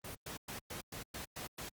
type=noise bursts; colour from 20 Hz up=pink; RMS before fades=-44 dBFS; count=8; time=0.04-1.69 s; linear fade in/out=5 ms; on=110 ms; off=110 ms; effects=high-pass 60 Hz 12 dB/octave + Opus 24 kbps